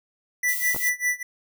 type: tone with tremolo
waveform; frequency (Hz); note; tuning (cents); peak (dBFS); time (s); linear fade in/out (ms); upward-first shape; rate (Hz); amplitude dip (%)
square; 1975.5; B6; 0; -20; 0.43-1.23; 5; sine; 5; 95
type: noise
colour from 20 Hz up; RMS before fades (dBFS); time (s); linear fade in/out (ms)
violet; -29; 0.48-0.9; 10
type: clicks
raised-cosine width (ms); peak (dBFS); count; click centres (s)
1; -19; 2; 0.747 / 0.763
effects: none